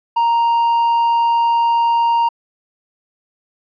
triangle tone, 932.3 Hz, A#5, in tune, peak -10 dBFS, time 0.16-2.29 s, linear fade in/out 10 ms, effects resampled to 11025 Hz

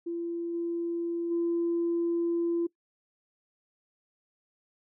sine tone with level steps, 340 Hz, F4, 46 cents flat, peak -30 / -28 / -24 dBFS, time 0.06-2.67 s, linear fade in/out 10 ms, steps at 0.53 / 1.3 s, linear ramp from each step 20 ms, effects noise-tail reverb RT60 0.1 s tail -22 dB re dry + tanh soft clip ceiling -21 dBFS

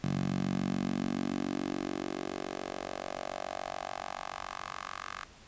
10% pulse tone with high-pass filter sweep, 47 Hz, F#1, 28 cents sharp, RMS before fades -36 dBFS, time 0.04-5.25 s, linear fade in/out 0 ms, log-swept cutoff 150 to 1300 Hz, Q 2.5, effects pink hiss -55 dBFS RMS until 5.47 s + resampled to 16000 Hz

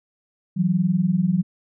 sine tone pair together, 166 / 186.33 Hz, E3 / F#3, +12 / +12 cents, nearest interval major second, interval 200 cents, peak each -21 / -19 dBFS, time 0.56-1.43 s, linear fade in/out 20 ms, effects none

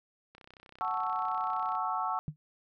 click train, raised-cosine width 0.3 ms, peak -36 dBFS, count 46, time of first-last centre 0.35-1.752 s, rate 32.1 Hz
sine chord, F# minor seventh, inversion none, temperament equal, 740 / 880 / 1108.7 / 1318.5 Hz, F#5 / A5 / C#6 / E6, 0 / 0 / 0 / 0 cents, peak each -35 dBFS, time 0.81-2.19 s, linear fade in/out 0 ms
sine tone with exponential decay, 150.6 Hz, D3, 44 cents sharp, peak -28 dBFS, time 2.28-2.36 s, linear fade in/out 0 ms, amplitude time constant 17 ms
effects none

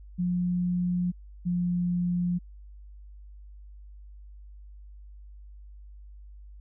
sine tone pair in turn, 178.1 / 176.56 Hz, F3 / F3, +34 / +19 cents, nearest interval unison, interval 15 cents, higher first, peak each -24 dBFS, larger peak neither, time 0.18-1.12 / 1.45-2.39 s, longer neither, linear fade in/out 20 ms, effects added 50 Hz sine -44 dBFS peak until 6.6 s

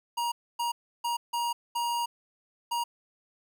square tone bursts at uneven times, 947 Hz, A#5, 27 cents sharp, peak -28 dBFS, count 6, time 0.17-0.32 / 0.59-0.72 / 1.04-1.17 / 1.33-1.53 / 1.75-2.06 / 2.71-2.84 s, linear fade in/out 10 ms, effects 11-bit

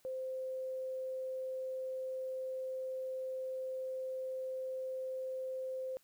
sine tone, 520 Hz, C5, 11 cents flat, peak -37 dBFS, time 0.05-5.97 s, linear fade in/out 0 ms, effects white hiss -70 dBFS RMS until 6.03 s

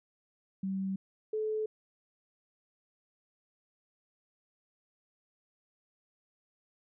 sine tone pair in turn, 192.2 / 432.5 Hz, G3 / A4, -34 / -30 cents, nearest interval octave + major second, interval 1404 cents, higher second, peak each -31 / -30 dBFS, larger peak second, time 0.63-0.96 / 1.33-1.66 s, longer neither, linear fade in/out 5 ms, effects none

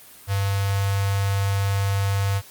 square tone with notch filter, 99 Hz, G2, 18 cents sharp, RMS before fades -22 dBFS, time 0.27-2.42 s, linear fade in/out 50 ms, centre 290 Hz, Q 0.61, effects white hiss -46 dBFS RMS until 2.5 s + Opus 32 kbps

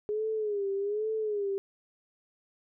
sine tone with vibrato, 415.3 Hz, G#4, in tune, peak -28 dBFS, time 0.09-1.58 s, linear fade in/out 0 ms, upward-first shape sine, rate 1.2 Hz, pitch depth 98 cents each way, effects none

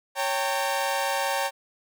sawtooth chord, G diminished, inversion second, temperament equal with one note detuned, 554.4 / 784 / 910 Hz, Db5 / G5 / Bb5, 0 / 0 / -42 cents, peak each -25 dBFS, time 0.15-1.51 s, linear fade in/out 50 ms, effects none

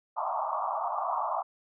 white band-pass noise, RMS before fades -31 dBFS, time 0.16-1.43 s, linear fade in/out 20 ms, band 630 to 1200 Hz, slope 96 dB/octave, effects none

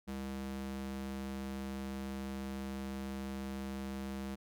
square tone with high-pass filter, 67 Hz, C2, 42 cents sharp, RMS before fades -41 dBFS, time 0.07-4.36 s, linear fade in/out 20 ms, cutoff 140 Hz, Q 5, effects none

